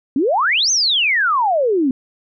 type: exponential two-way sweep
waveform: sine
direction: up then down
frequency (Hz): 248.4 to 6450 to 248.4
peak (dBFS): -13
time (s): 0.16-1.91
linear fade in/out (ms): 2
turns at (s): 0.71
effects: none